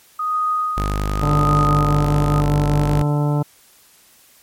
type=tone with tremolo; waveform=sine; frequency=1244.5 Hz; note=D#6; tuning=in tune; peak=-16 dBFS; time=0.19-2.41 s; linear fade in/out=5 ms; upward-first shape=sine; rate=0.89 Hz; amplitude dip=80%
type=tone; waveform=sawtooth; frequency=50.6 Hz; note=G#1; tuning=44 cents flat; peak=-15 dBFS; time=0.77-3.02 s; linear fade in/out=0 ms
type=harmonic tone; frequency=146.83 Hz; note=D3; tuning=in tune; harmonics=1 / 2 / 3 / 4 / 5 / 6 / 7 / 9; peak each=-16 / -24 / -29 / -29 / -33 / -30 / -36 / -36 dBFS; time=1.22-3.43 s; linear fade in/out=10 ms
effects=white hiss -51 dBFS RMS until 4.42 s + MP3 64 kbps